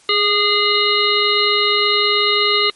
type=harmonic tone with a mistuned harmonic; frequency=413.8 Hz; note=G#4; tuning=6 cents flat; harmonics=1 / 3 / 5 / 7 / 9 / 10; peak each=-20 / -20 / -20 / -20 / -20 / -20 dBFS; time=0.09-2.7 s; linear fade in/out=2 ms; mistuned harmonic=3; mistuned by=-18 cents; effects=white hiss -50 dBFS RMS until 2.75 s + MP3 48 kbps